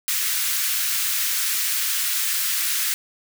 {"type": "high-pass noise", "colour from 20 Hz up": "white", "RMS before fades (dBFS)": -23, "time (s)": [0.08, 2.94], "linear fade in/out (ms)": 0, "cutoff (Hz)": 1400, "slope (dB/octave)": 24, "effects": []}